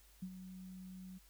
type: tone with ADSR envelope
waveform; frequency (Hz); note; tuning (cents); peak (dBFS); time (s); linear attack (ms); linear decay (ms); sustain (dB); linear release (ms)
sine; 185.7; F#3; +7; -39; 0.22-1.19; 8; 64; -9; 20
effects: added 50 Hz sine -64 dBFS peak until 1.29 s + white hiss -67 dBFS RMS until 1.29 s